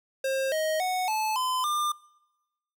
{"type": "tone with pitch steps", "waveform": "square", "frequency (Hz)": [534, 627.7, 737.9, 867.5, 1019.8, 1198.8], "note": ["C5", "D#5", "F#5", "A5", "C6", "D6"], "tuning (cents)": [35, 15, -5, -25, -45, 35], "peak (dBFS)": -26, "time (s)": [0.24, 1.92], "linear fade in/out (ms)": 5, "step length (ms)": 280, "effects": ["noise-tail reverb RT60 1.0 s tail -24 dB re dry"]}